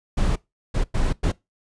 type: noise bursts at uneven times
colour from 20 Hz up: brown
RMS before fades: -20 dBFS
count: 4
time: 0.17-0.36 / 0.74-0.84 / 0.94-1.13 / 1.23-1.32 s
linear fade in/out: 10 ms
effects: noise-tail reverb RT60 0.2 s tail -21 dB re dry + resampled to 22050 Hz